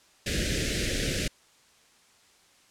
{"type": "band-stop noise", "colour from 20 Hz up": "pink", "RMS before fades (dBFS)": -28, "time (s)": [0.26, 1.28], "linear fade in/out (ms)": 5, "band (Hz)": [580, 1600], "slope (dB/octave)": 48, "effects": ["white hiss -60 dBFS RMS until 2.7 s", "low-pass 8000 Hz 12 dB/octave"]}